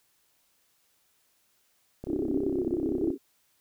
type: click train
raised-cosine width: 2 ms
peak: -24 dBFS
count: 36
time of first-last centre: 2.04-3.104 s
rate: 32.9 Hz
type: band-pass noise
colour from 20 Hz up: white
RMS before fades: -29 dBFS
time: 2.06-3.18 s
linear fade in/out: 50 ms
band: 250 to 400 Hz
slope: 96 dB/octave
effects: white hiss -69 dBFS RMS until 3.6 s